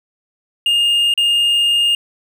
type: tone with dropouts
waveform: triangle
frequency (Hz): 2829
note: F7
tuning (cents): +22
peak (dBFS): -10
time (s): 0.66-1.95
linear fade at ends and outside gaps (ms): 2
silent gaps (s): 1.139-1.176
effects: none